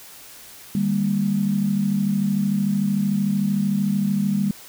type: tone cluster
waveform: sine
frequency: 152.6 / 199.5 / 232.8 Hz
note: D#3 / G3 / A#3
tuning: -33 / +31 / -2 cents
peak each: -28 / -19 / -27 dBFS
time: 0.75-4.51 s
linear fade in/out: 2 ms
effects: white hiss -43 dBFS RMS until 4.68 s